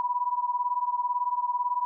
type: beating tone pair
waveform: sine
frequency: 975 / 993 Hz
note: B5 / B5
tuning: -23 / +9 cents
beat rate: 18 Hz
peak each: -27 / -29 dBFS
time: 0-1.85 s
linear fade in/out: 0 ms
effects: none